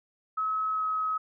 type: tone with pitch glide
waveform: sine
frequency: 1285 to 1275.4 Hz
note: E6 to D#6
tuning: -45 to +42 cents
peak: -26 dBFS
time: 0.37-1.18 s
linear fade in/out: 10 ms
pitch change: -13 cents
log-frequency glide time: 0.72-0.84 s
effects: none